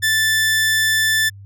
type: tone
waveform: sawtooth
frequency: 1760 Hz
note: A6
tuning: in tune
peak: -11 dBFS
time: 0.02-1.3 s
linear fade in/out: 20 ms
effects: added 99 Hz sine -36 dBFS peak until 1.45 s